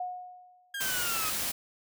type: tone with exponential decay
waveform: sine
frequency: 726 Hz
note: F#5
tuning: 33 cents flat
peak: -30 dBFS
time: 0-0.83 s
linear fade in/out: 5 ms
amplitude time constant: 180 ms
type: linear sweep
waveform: 30% pulse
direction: down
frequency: 1631 to 1244.5 Hz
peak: -31 dBFS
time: 0.74-1.3 s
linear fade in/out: 5 ms
type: noise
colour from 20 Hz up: white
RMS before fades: -32 dBFS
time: 0.8-1.52 s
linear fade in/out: 10 ms
effects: none